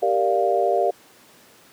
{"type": "chord", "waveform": "sine", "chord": "G minor seventh", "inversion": "none", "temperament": "equal", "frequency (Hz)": [392, 466.2, 587.3, 698.5], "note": ["G4", "Bb4", "D5", "F5"], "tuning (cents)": [0, 0, 0, 0], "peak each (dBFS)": [-23, -24, -23, -21], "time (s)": [0.02, 0.91], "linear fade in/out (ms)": 10, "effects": ["pink hiss -51 dBFS RMS until 1.72 s", "high-pass 200 Hz 12 dB/octave"]}